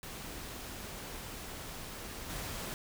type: noise with level steps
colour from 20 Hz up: pink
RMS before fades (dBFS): -44 / -40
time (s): 0.03-2.74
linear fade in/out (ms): 0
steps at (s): 2.29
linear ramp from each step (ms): 10
effects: none